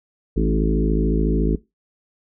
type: harmonic tone with a mistuned harmonic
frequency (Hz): 53.9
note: A1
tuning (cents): -35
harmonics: 1 / 3 / 4 / 5 / 6 / 7 / 8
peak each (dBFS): -19 / -24 / -25 / -26 / -27 / -27 / -28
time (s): 0.36-1.56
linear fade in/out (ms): 10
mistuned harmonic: 6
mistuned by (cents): -19
effects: noise-tail reverb RT60 0.2 s tail -19 dB re dry